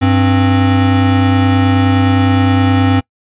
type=tone pair together; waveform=square; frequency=98 / 264.4 Hz; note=G2 / C4; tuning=0 / +18 cents; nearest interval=octave + perfect fourth; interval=1718 cents; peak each=-12 dBFS; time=0.01-3.01 s; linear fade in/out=20 ms; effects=noise-tail reverb RT60 0.1 s tail -23 dB re dry + resampled to 8000 Hz